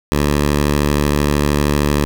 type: tone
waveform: 10% pulse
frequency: 73 Hz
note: D2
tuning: 10 cents flat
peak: -5 dBFS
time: 0.12-2.05 s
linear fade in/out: 0 ms
effects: none